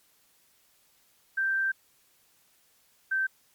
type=tone pair in turn; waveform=sine; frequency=1568 / 1553.6 Hz; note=G6 / G6; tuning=0 / -16 cents; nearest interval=unison; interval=16 cents; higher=first; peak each=-24 dBFS; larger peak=neither; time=1.37-1.72 / 3.11-3.27 s; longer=first; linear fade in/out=10 ms; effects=white hiss -65 dBFS RMS until 3.54 s + MP3 96 kbps

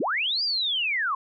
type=linear two-way sweep; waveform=sine; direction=up then down; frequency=188.6 to 4920 to 1014 Hz; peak=-23 dBFS; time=0-1.15 s; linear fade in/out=5 ms; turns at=0.43 s; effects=none

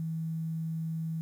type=tone with quantisation; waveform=sine; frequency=161.8 Hz; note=E3; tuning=32 cents flat; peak=-31 dBFS; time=0-1.21 s; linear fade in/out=0 ms; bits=10; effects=none

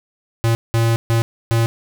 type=tone bursts at uneven times; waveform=square; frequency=114.9 Hz; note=A#2; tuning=25 cents flat; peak=-14 dBFS; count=4; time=0.44-0.55 / 0.74-0.96 / 1.1-1.22 / 1.51-1.66 s; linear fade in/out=0 ms; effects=9-bit

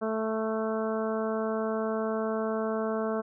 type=harmonic tone with a mistuned harmonic; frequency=220 Hz; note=A3; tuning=in tune; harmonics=1 / 2 / 3 / 4 / 5 / 6 / 7; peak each=-32 / -31 / -33 / -42 / -39 / -40 / -45 dBFS; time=0.01-3.22 s; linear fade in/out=20 ms; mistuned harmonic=6; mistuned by=+16 cents; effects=none

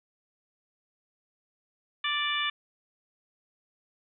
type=harmonic tone; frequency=587.3 Hz; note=D5; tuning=in tune; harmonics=2 / 3 / 4 / 5 / 6; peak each=-33 / -33 / -33 / -33 / -33 dBFS; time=2.04-2.5 s; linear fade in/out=5 ms; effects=none

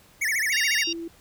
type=tone with vibrato; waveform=square; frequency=1975.5 Hz; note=B6; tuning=in tune; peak=-23 dBFS; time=0.21-0.84 s; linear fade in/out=10 ms; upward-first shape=sine; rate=14 Hz; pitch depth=240 cents each way
type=harmonic tone; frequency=932.3 Hz; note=A#5; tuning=in tune; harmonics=3 / 4 / 5 / 6; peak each=-28 / -33 / -32 / -30 dBFS; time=0.52-0.93 s; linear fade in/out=5 ms
type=tone; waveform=sine; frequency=334.3 Hz; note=E4; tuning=24 cents sharp; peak=-31 dBFS; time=0.87-1.08 s; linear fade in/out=5 ms
effects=pink hiss -55 dBFS RMS until 1.2 s

